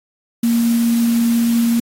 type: tone in noise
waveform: sine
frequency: 233.1 Hz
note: A#3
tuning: in tune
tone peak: -12 dBFS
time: 0.43-1.8 s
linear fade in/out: 5 ms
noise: white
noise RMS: -30 dBFS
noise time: 0.43-1.8 s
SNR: +15 dB
effects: AAC 48 kbps